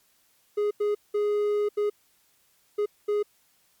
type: tone bursts at uneven times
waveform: triangle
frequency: 415.3 Hz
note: G#4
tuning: in tune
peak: -20 dBFS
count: 6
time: 0.57-0.71 / 0.8-0.95 / 1.14-1.69 / 1.77-1.9 / 2.78-2.86 / 3.08-3.23 s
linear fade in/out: 10 ms
effects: white hiss -65 dBFS RMS until 3.8 s + MP3 96 kbps